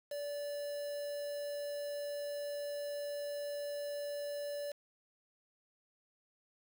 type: tone with quantisation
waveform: triangle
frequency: 579 Hz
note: D5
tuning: 25 cents flat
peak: -36 dBFS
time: 0.11-4.72 s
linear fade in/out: 5 ms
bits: 8
effects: none